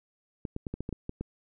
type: clicks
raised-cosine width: 3 ms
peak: -21 dBFS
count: 9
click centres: 0.452 / 0.564 / 0.668 / 0.74 / 0.806 / 0.891 / 0.927 / 1.094 / 1.21 s
effects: none